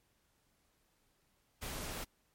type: noise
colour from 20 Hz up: pink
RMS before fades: -42 dBFS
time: 1.61-2.05 s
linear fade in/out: 20 ms
effects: pink hiss -75 dBFS RMS until 2.34 s + MP3 64 kbps